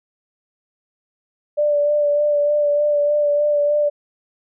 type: tone with vibrato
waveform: sine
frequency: 587.3 Hz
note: D5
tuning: in tune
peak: -14 dBFS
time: 1.57-3.9 s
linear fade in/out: 20 ms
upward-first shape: sine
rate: 3.3 Hz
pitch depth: 20 cents each way
effects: none